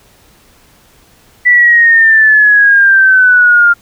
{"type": "exponential sweep", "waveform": "sine", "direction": "down", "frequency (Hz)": [1975.5, 1396.9], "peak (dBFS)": -3, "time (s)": [1.45, 3.74], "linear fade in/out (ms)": 20, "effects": ["pink hiss -46 dBFS RMS until 3.81 s"]}